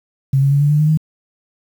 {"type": "tone with pitch steps", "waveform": "sine", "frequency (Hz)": [135.2, 138.52, 141.92, 145.41, 148.98, 152.64, 156.38], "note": ["C#3", "C#3", "C#3", "D3", "D3", "D#3", "D#3"], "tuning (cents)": [-43, -1, 41, -17, 25, -33, 9], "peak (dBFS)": -10, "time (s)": [0.33, 0.974], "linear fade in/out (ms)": 5, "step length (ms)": 92, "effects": ["7-bit"]}